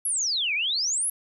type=exponential two-way sweep; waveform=sine; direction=down then up; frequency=11460 to 2217 to 11460 Hz; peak=-23 dBFS; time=0.05-1.1 s; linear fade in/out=5 ms; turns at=0.54 s; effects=none